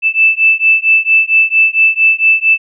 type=beating tone pair; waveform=sine; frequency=2637 / 2641.4 Hz; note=E7 / E7; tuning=0 / +3 cents; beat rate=4.4 Hz; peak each=-10 dBFS; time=0.02-2.58 s; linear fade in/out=50 ms; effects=none